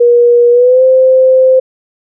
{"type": "tone with pitch glide", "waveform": "sine", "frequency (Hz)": [479, 519.3], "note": ["A#4", "C5"], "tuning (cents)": [47, -13], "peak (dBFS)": -3, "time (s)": [0, 1.6], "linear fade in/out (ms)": 10, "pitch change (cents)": 140, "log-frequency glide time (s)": [0.51, 0.83], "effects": []}